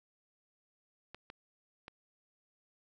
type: clicks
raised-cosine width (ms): 0.3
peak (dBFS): -30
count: 3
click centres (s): 1.146 / 1.301 / 1.881
effects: none